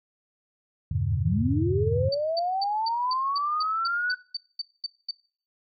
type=chord; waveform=sine; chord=E diminished seventh; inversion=none; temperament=just; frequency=82.41 / 98.89 / 118.67 / 142.4 Hz; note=E2 / G2 / Bb2 / Db3; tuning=0 / +16 / +31 / +47 cents; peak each=-30 / -27 / -31 / -29 dBFS; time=0.91-2.09 s; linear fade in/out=5 ms
type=linear sweep; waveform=sine; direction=up; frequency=92.9 to 1500 Hz; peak=-24 dBFS; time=1.12-4.15 s; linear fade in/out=10 ms
type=tone bursts; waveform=sine; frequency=4585 Hz; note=D8; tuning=42 cents flat; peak=-27 dBFS; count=13; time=2.12-5.111 s; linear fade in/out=5 ms; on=27 ms; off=220 ms
effects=noise-tail reverb RT60 0.5 s tail -21 dB re dry